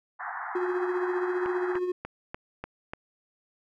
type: band-pass noise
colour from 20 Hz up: pink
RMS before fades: -36 dBFS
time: 0.19-1.79 s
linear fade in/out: 20 ms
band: 720 to 1900 Hz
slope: 96 dB/octave
type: tone with tremolo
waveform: triangle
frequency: 361.7 Hz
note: F#4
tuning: 39 cents flat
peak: -22 dBFS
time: 0.55-1.92 s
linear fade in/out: 5 ms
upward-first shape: triangle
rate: 15 Hz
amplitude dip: 55%
type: click train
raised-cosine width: 0.5 ms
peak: -20 dBFS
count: 6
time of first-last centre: 1.46-2.935 s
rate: 3.39 Hz
effects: none